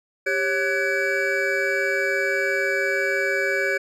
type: tone cluster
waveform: triangle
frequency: 393.8 / 551 / 1499 / 1673 / 2293 Hz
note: G4 / C#5 / F#6 / G#6 / D7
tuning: +8 / -11 / +22 / +12 / -42 cents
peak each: -25 dBFS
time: 0.26-3.78 s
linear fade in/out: 10 ms
effects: none